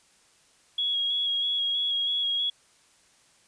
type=tone with vibrato; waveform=sine; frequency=3322 Hz; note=G#7; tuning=in tune; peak=-24 dBFS; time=0.78-2.5 s; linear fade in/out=5 ms; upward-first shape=square; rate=3.1 Hz; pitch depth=16 cents each way; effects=white hiss -61 dBFS RMS until 3.47 s + resampled to 22050 Hz